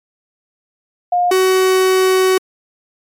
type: tone pair in turn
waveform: sine / 45% pulse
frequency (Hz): 711 / 375.2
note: F5 / F#4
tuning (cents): +31 / +24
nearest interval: major seventh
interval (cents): 1107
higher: first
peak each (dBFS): -11 / -10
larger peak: second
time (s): 1.12-1.31 / 1.31-2.38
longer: second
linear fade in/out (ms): 5
effects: MP3 64 kbps